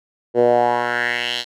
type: tone with band-pass filter sweep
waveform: 10% pulse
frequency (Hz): 120.7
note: B2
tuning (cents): -39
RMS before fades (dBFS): -18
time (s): 0.34-1.45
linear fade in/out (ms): 50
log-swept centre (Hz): 430 to 4000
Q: 3.2
effects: none